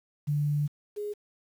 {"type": "tone pair in turn", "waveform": "sine", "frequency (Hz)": [146.83, 415.3], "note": ["D3", "G#4"], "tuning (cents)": [0, 0], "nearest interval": "octave + tritone", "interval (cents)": 1800, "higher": "second", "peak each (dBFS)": [-24, -31], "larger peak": "first", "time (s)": [[0.27, 0.68], [0.96, 1.14]], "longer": "first", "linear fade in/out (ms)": 20, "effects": ["9-bit"]}